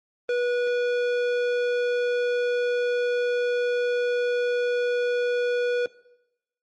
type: tone with tanh clipping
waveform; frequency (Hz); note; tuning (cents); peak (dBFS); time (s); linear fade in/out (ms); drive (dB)
sine; 487.3; B4; -23; -24; 0.29-5.86; 2; 15
effects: noise-tail reverb RT60 0.9 s tail -20 dB re dry + Opus 24 kbps